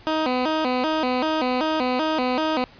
15% pulse tone with vibrato, 281.4 Hz, C#4, 26 cents sharp, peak -14 dBFS, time 0.07-2.64 s, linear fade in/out 0 ms, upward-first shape square, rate 2.6 Hz, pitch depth 190 cents each way, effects pink hiss -49 dBFS RMS until 2.79 s + resampled to 11025 Hz

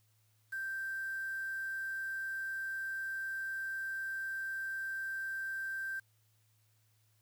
sine tone with quantisation, 1568 Hz, G6, in tune, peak -36 dBFS, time 0.52-6 s, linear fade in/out 10 ms, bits 9, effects added 108 Hz sine -70 dBFS peak until 7.21 s + white hiss -75 dBFS RMS until 7.21 s

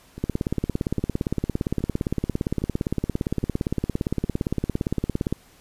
two click trains, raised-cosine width 3 ms, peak -22 / -10 dBFS, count 6 / 90, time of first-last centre 0.18-4.245 / 0.24-5.326 s, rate 1.23 / 17.5 Hz, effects pink hiss -54 dBFS RMS until 5.6 s + resampled to 32000 Hz

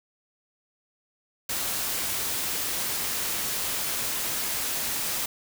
white noise, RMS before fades -29 dBFS, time 1.49-5.26 s, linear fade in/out 5 ms, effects none

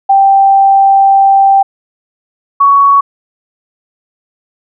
sine tone pair in turn, 784 / 1119 Hz, G5 / C#6, 0 / +16 cents, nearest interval tritone, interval 616 cents, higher second, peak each -3 dBFS, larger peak neither, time 0.09-1.63 / 2.6-3.01 s, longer first, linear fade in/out 10 ms, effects none

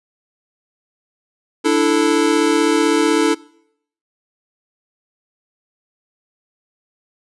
square chord, D suspended second, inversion none, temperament equal, 293.7 / 329.6 / 440 Hz, D4 / E4 / A4, 0 / 0 / 0 cents, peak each -18 dBFS, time 1.64-3.35 s, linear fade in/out 20 ms, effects noise-tail reverb RT60 0.7 s tail -23 dB re dry + resampled to 24000 Hz

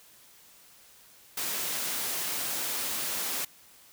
white high-pass noise, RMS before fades -32 dBFS, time 1.37-3.45 s, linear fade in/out 5 ms, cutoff 150 Hz, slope 12 dB/octave, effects white hiss -56 dBFS RMS until 3.92 s

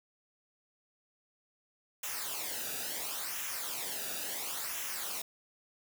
white noise with flanger, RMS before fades -38 dBFS, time 2.03-5.22 s, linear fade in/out 5 ms, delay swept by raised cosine 0.22 to 0.95 ms, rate 0.72 Hz, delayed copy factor -0.65, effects none

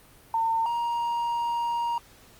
sine / triangle tone pair in turn, 906 / 941.4 Hz, A#5 / A#5, -50 / +17 cents, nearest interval minor second, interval 67 cents, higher second, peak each -22 / -23 dBFS, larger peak first, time 0.34-0.66 / 0.66-1.98 s, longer second, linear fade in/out 2 ms, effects pink hiss -54 dBFS RMS until 2.39 s + Opus 32 kbps

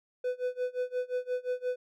triangle tone with tremolo, 499.6 Hz, B4, 20 cents sharp, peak -25 dBFS, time 0.24-1.76 s, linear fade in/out 5 ms, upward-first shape sine, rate 5.7 Hz, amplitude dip 95%, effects none

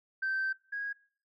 sine tone pair in turn, 1554 / 1646.4 Hz, G6 / G#6, -16 / -16 cents, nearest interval minor second, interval 100 cents, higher second, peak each -28 / -33 dBFS, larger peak first, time 0.22-0.53 / 0.72-0.93 s, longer first, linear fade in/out 10 ms, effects noise-tail reverb RT60 0.5 s tail -21 dB re dry + tanh soft clip ceiling -26 dBFS

